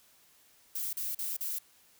violet noise bursts, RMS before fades -35 dBFS, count 4, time 0.75-1.587 s, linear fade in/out 5 ms, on 180 ms, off 39 ms, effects white hiss -63 dBFS RMS until 1.99 s

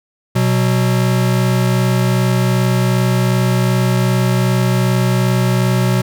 square tone pair together, 123.7 / 186.31 Hz, B2 / F#3, +3 / +12 cents, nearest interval perfect fifth, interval 709 cents, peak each -14 / -18 dBFS, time 0.35-6.02 s, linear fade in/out 10 ms, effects none

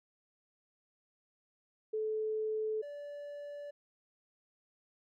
sine / triangle tone pair in turn, 434.1 / 579.5 Hz, A4 / D5, -23 / -23 cents, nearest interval perfect fourth, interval 500 cents, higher second, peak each -32 / -40 dBFS, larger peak first, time 1.93-2.82 / 2.82-3.71 s, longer neither, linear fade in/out 10 ms, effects none

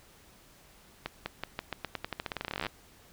accelerating click train, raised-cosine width 0.3 ms, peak -17 dBFS, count 27, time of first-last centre 1.06-2.667 s, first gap 200 ms, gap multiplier 0.88, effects pink hiss -58 dBFS RMS until 3.12 s

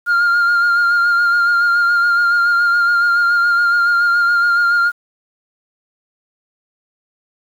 sine tone with vibrato, 1405 Hz, F6, 10 cents sharp, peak -8 dBFS, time 0.06-4.92 s, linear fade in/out 50 ms, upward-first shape sine, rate 7.1 Hz, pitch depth 25 cents each way, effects tanh soft clip ceiling -10 dBFS + 7-bit

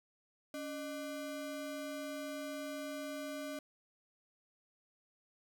square ring-modulated tone, 446 Hz, A4, 23 cents sharp, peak -38 dBFS, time 0.54-3.59 s, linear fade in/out 2 ms, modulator 165 Hz, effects none

